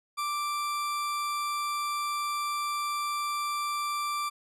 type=tone; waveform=40% pulse; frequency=1174.7 Hz; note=D6; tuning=in tune; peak=-28 dBFS; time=0.17-4.3 s; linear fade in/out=20 ms; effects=resampled to 32000 Hz